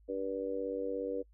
harmonic tone, 96.9 Hz, G2, 20 cents flat, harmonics 3 / 4 / 5 / 6, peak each -40 / -42 / -35 / -44 dBFS, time 0.08-1.23 s, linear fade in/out 20 ms, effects noise-tail reverb RT60 0.1 s tail -26 dB re dry + added 52 Hz sine -59 dBFS peak until 1.33 s

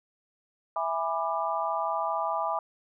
sine chord, E dominant seventh, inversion none, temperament just, 659.3 / 824.1 / 988.9 / 1186.7 Hz, E5 / G#5 / B5 / D6, 0 / -14 / +2 / +18 cents, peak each -32 dBFS, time 0.76-2.59 s, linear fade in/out 2 ms, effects none

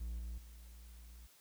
triangle tone with level steps, 57.9 Hz, A#1, 11 cents flat, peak -37 / -39 / -50 dBFS, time 0-1.27 s, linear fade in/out 10 ms, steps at 0.19 / 0.38 s, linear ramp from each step 2 ms, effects white hiss -65 dBFS RMS until 1.4 s

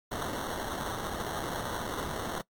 white noise with sample-and-hold, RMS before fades -35 dBFS, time 0.11-2.42 s, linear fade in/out 10 ms, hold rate 2450 Hz, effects noise-tail reverb RT60 0.1 s tail -21 dB re dry + MP3 96 kbps

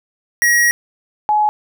square / sine tone pair in turn, 1900 / 845.4 Hz, A#6 / G#5, +33 / +31 cents, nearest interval octave + major second, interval 1402 cents, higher first, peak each -11 dBFS, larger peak neither, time 0.42-0.71 / 1.29-1.49 s, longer first, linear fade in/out 0 ms, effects none

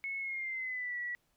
sine tone with pitch glide, 2192 to 1941.6 Hz, C#7 to B6, -20 to -30 cents, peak -35 dBFS, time 0.04-1.15 s, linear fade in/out 0 ms, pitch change -210 cents, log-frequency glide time 0.19-0.98 s, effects pink hiss -75 dBFS RMS until 1.36 s

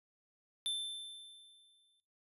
square tone with exponential decay, 3545 Hz, A7, 12 cents sharp, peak -33 dBFS, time 0.66-2 s, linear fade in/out 0 ms, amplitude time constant 290 ms, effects noise-tail reverb RT60 0.4 s tail -20 dB re dry + resampled to 32000 Hz

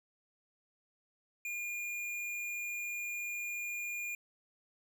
sine tone with hard clipping, 2419 Hz, D#7, 49 cents flat, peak -38 dBFS, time 1.45-4.15 s, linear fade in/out 2 ms, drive 13 dB, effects none

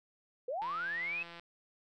sine linear sweep, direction up, 466.2 to 2628 Hz, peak -34 dBFS, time 0.48-1.23 s, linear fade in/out 5 ms
click train, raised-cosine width 0.3 ms, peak -33 dBFS, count 133, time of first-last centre 0.62-1.396 s, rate 170 Hz
effects none

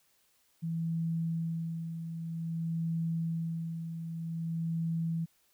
sine tone with tremolo, 164.81 Hz, E3, in tune, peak -29 dBFS, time 0.62-5.26 s, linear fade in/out 20 ms, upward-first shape sine, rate 0.52 Hz, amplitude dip 55%, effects white hiss -70 dBFS RMS until 5.53 s

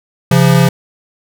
square tone pair together, 135.29 / 171.8 Hz, C#3 / F3, -42 / -28 cents, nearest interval major third, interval 414 cents, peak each -10 dBFS, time 0.31-0.69 s, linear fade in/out 5 ms, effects none

